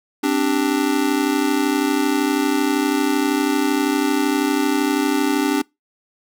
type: chord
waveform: square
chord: C suspended second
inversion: none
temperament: just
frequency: 261.6 / 294.3 / 392.4 Hz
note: C4 / D4 / G4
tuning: 0 / +4 / +2 cents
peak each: -23 / -19 / -25 dBFS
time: 0.23-5.62 s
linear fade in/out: 10 ms
effects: noise-tail reverb RT60 0.2 s tail -24 dB re dry